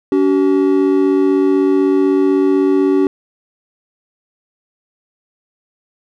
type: tone pair together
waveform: triangle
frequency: 284 / 380 Hz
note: C#4 / F#4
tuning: +42 / +46 cents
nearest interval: perfect fourth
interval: 504 cents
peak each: -11 dBFS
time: 0.12-3.07 s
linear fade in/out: 2 ms
effects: none